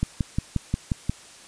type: click train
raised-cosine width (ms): 5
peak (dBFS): -10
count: 7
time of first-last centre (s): 0.03-1.096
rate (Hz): 5.63
effects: white hiss -47 dBFS RMS until 1.47 s + resampled to 22050 Hz